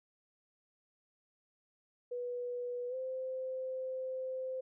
sine tone with pitch glide, 489.5 to 518.6 Hz, B4 to C5, -15 to -15 cents, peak -36 dBFS, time 2.11-4.61 s, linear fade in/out 10 ms, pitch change +100 cents, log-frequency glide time 2.89-2.95 s, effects none

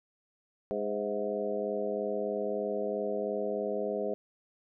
harmonic tone with a mistuned harmonic, 103.1 Hz, G#2, 12 cents flat, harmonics 2 / 3 / 4 / 5 / 6 / 7, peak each -39 / -43 / -34 / -35 / -36 / -45 dBFS, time 0.71-4.14 s, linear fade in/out 0 ms, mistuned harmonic 6, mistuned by +57 cents, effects none

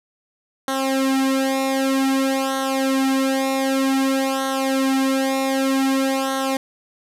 sawtooth tone with flanger, 267.7 Hz, C4, 40 cents sharp, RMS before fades -20 dBFS, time 0.68-6.57 s, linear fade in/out 2 ms, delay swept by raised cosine 0.4 to 3.1 ms, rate 0.53 Hz, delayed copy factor -0.9, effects resampled to 32000 Hz + 9-bit

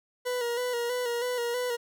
40% pulse tone with vibrato, 485.1 Hz, B4, 31 cents flat, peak -27 dBFS, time 0.25-1.77 s, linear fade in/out 20 ms, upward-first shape square, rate 3.1 Hz, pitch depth 39 cents each way, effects none

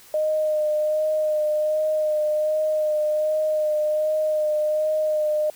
sine tone with vibrato, 613 Hz, D#5, 26 cents flat, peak -19 dBFS, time 0.14-5.5 s, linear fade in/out 2 ms, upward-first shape sine, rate 1.3 Hz, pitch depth 18 cents each way, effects white hiss -49 dBFS RMS until 5.55 s

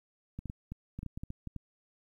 clicks, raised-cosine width 5 ms, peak -27 dBFS, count 12, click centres 0.39 / 0.457 / 0.499 / 0.72 / 0.99 / 1.031 / 1.063 / 1.175 / 1.235 / 1.304 / 1.473 / 1.563 s, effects 11-bit

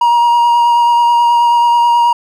triangle tone with vibrato, 948 Hz, A#5, 29 cents sharp, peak -5 dBFS, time 0.01-2.13 s, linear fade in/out 5 ms, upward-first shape sine, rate 9.3 Hz, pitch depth 13 cents each way, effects none

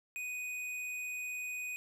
triangle tone with hard clipping, 2489 Hz, D#7, in tune, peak -39 dBFS, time 0.16-1.76 s, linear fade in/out 0 ms, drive 14 dB, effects none

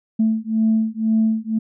sine beating tone pair, 220 / 222 Hz, A3 / A3, 0 / +16 cents, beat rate 2 Hz, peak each -18 dBFS, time 0.19-1.59 s, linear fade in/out 10 ms, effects tanh soft clip ceiling -9 dBFS

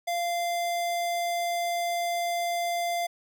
square tone, 692 Hz, F5, 16 cents flat, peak -27 dBFS, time 0.07-3.07 s, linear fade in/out 10 ms, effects none

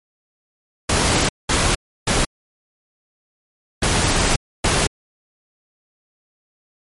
pink noise bursts at uneven times, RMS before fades -17 dBFS, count 5, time 0.89-1.29 / 1.49-1.75 / 2.07-2.25 / 3.82-4.36 / 4.64-4.87 s, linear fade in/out 5 ms, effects MP3 48 kbps

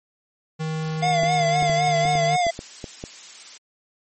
square tone with pitch glide, 157.8 to 152.69 Hz, D#3 to D#3, +25 to -32 cents, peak -25 dBFS, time 0.59-2.37 s, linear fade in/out 20 ms, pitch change -57 cents, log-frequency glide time 1.27-1.57 s
square tone with vibrato, 698.5 Hz, F5, in tune, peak -19 dBFS, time 1.02-2.51 s, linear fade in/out 10 ms, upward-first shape sine, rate 3.9 Hz, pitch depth 67 cents each way
clicks, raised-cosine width 2 ms, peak -18 dBFS, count 9, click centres 1.234 / 1.627 / 1.697 / 2.053 / 2.154 / 2.467 / 2.591 / 2.842 / 3.039 s
blue noise, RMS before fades -36 dBFS, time 1.32-3.58 s, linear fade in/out 10 ms
effects low-pass 9000 Hz 12 dB/octave + MP3 32 kbps

